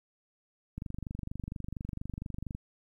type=click train; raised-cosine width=5 ms; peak=-25 dBFS; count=44; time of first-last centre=0.78-2.55 s; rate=24.3 Hz; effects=11-bit